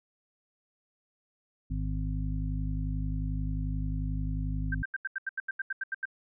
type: harmonic tone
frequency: 51.3 Hz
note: G#1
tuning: 21 cents flat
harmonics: 1 / 2 / 3 / 5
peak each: -31 / -36 / -36 / -39 dBFS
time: 1.7-4.83 s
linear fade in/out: 10 ms
type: tone bursts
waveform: sine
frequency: 1569 Hz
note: G6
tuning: 1 cent sharp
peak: -29 dBFS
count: 13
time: 4.72-6.055 s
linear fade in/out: 5 ms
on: 27 ms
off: 82 ms
effects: none